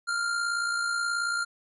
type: tone with amplitude modulation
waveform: square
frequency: 1396.9 Hz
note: F6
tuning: in tune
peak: -25 dBFS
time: 0.07-1.45 s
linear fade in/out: 20 ms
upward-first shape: sine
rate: 58.5 Hz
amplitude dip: 45%
effects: resampled to 24000 Hz